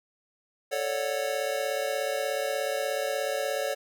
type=chord; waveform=square; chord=D major seventh; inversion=second; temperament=just; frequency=440.5 / 550.6 / 587.3 / 734.2 Hz; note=A4 / C#5 / D5 / F#5; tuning=+2 / -12 / 0 / -14 cents; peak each=-36 / -31 / -34 / -37 dBFS; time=0.71-3.75 s; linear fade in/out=20 ms; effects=none